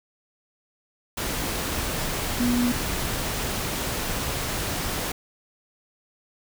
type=tone in noise; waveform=sine; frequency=243 Hz; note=B3; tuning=28 cents flat; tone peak=-20 dBFS; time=2.4-2.72 s; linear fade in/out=5 ms; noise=pink; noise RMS=-28 dBFS; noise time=1.17-5.12 s; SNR=+5 dB; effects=none